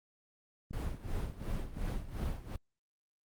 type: click train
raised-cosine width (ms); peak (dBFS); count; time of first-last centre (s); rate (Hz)
5; -31; 10; 0.71-1.77; 8.49
type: noise with tremolo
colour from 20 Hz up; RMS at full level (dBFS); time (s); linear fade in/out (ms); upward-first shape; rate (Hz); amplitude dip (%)
brown; -34; 0.73-2.56; 2; sine; 2.8; 80
effects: Opus 32 kbps